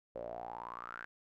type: tone with band-pass filter sweep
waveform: sawtooth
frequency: 58.8 Hz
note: A#1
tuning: 16 cents sharp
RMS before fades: -45 dBFS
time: 0.15-1.05 s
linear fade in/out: 0 ms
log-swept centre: 530 to 1600 Hz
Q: 8.8
effects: none